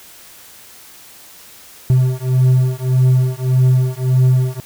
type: beating tone pair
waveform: triangle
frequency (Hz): 127.6 / 129.3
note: C3 / C3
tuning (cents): -43 / -20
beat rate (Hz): 1.7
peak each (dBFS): -12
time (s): 1.9-4.6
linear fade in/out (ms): 0
effects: white hiss -41 dBFS RMS until 4.65 s